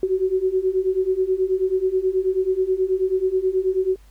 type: beating tone pair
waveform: sine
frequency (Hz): 370 / 379.3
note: F#4 / F#4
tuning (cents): 0 / +43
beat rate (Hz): 9.3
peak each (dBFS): -22 / -20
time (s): 0.03-3.96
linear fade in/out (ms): 2
effects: added 50 Hz sine -46 dBFS peak until 4.1 s + pink hiss -58 dBFS RMS until 4.1 s